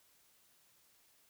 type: silence
effects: white hiss -69 dBFS RMS until 1.29 s